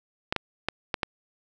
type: clicks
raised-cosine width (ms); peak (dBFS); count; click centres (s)
0.3; -9; 5; 0.325 / 0.363 / 0.686 / 0.942 / 1.032
effects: none